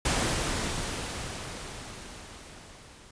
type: noise with level ramp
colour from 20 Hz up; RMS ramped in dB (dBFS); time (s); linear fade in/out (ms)
pink; -26 to -52; 0.05-3.11; 5
effects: resampled to 22050 Hz